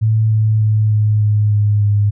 sine tone with pitch steps, 110 / 108.8 / 107.61 / 106.44 / 105.28 / 104.13 / 102.99 Hz, A2 / A2 / A2 / G#2 / G#2 / G#2 / G#2, 0 / -19 / -38 / +43 / +24 / +5 / -14 cents, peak -10 dBFS, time 0.01-2.11 s, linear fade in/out 20 ms, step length 300 ms, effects none

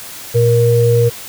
sine tone pair together, 117.69 / 472 Hz, A#2 / A#4, +17 / +22 cents, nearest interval 2 octaves, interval 2405 cents, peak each -11 dBFS, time 0.34-1.1 s, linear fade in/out 20 ms, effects white hiss -31 dBFS RMS until 1.28 s

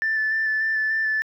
sine tone with vibrato, 1760 Hz, A6, in tune, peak -19 dBFS, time 0.02-1.22 s, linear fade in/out 0 ms, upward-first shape square, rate 3.4 Hz, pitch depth 13 cents each way, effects tanh soft clip ceiling -16 dBFS + 10-bit

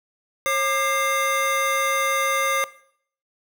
square tone cluster, 541 / 1199 / 2099 Hz, C#5 / D6 / C7, -42 / +36 / +5 cents, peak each -25 dBFS, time 0.46-2.64 s, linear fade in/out 0 ms, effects noise-tail reverb RT60 0.6 s tail -18 dB re dry

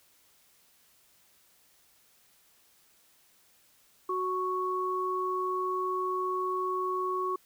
sine tone pair together, 370 / 1108.7 Hz, F#4 / C#6, 0 / 0 cents, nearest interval octave + perfect fifth, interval 1900 cents, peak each -32 / -30 dBFS, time 4.09-7.36 s, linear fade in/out 5 ms, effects white hiss -64 dBFS RMS until 7.45 s

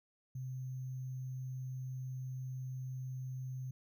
sine tone with sample-and-hold, 129 Hz, C3, 24 cents flat, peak -39 dBFS, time 0.35-3.71 s, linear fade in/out 5 ms, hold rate 6300 Hz, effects none

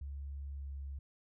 sine tone with pitch glide, 70 to 69.2 Hz, C#2 to C#2, +18 to -2 cents, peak -40 dBFS, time 0.01-0.99 s, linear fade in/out 5 ms, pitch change -20 cents, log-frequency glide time 0.56-0.65 s, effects none

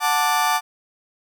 35% pulse chord, D major, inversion first, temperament just, 734.2 / 881 / 1174.7 Hz, F#5 / A5 / D6, -14 / +2 / 0 cents, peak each -22 / -19 / -20 dBFS, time 0-0.61 s, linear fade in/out 50 ms, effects none

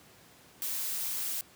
blue noise, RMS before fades -34 dBFS, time 0.62-1.41 s, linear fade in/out 0 ms, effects pink hiss -57 dBFS RMS until 1.55 s + high-pass 100 Hz 12 dB/octave

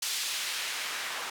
white noise with band-pass filter sweep, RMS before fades -34 dBFS, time 0.02-1.3 s, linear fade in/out 5 ms, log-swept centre 4500 to 1300 Hz, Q 0.78, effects none

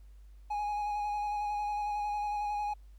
triangle tone with vibrato, 830.6 Hz, G#5, in tune, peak -29 dBFS, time 0.5-2.74 s, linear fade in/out 10 ms, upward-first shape square, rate 11 Hz, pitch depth 16 cents each way, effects added 50 Hz sine -50 dBFS peak until 2.98 s + pink hiss -73 dBFS RMS until 2.98 s

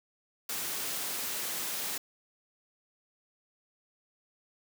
white high-pass noise, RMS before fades -35 dBFS, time 0.49-1.98 s, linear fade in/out 5 ms, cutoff 150 Hz, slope 12 dB/octave, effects none

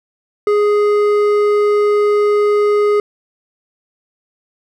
triangle tone with hard clipping, 415.3 Hz, G#4, in tune, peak -12 dBFS, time 0.47-3 s, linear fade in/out 2 ms, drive 12 dB, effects none

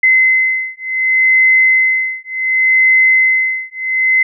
sine beating tone pair, 2051 / 2051.68 Hz, C7 / C7, -35 / -35 cents, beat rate 0.68 Hz, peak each -12 dBFS, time 0.03-4.23 s, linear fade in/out 5 ms, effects none

